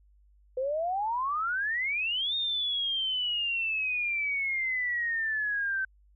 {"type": "exponential two-way sweep", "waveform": "sine", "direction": "up then down", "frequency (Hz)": [501, 3698, 1536], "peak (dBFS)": -27, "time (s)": [0.57, 5.85], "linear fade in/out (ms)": 5, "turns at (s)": 2.35, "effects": ["added 50 Hz sine -58 dBFS peak until 6.15 s"]}